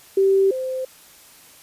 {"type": "tone pair in turn", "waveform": "sine", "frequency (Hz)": [388.3, 518.3], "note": ["G4", "C5"], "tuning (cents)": [-16, -16], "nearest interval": "perfect fourth", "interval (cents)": 500, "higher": "second", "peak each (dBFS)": [-13, -23], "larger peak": "first", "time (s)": [[0.17, 0.51], [0.51, 0.85]], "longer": "neither", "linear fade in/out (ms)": 5, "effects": ["white hiss -48 dBFS RMS until 1.62 s", "resampled to 32000 Hz"]}